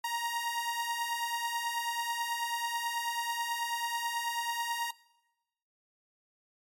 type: beating tone pair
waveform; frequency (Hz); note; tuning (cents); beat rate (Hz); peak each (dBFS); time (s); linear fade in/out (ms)
sawtooth; 932 / 941.2; A#5 / A#5; -1 / +16; 9.2; -33 / -29; 0.04-4.91; 5
effects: noise-tail reverb RT60 1.0 s tail -22 dB re dry + MP3 64 kbps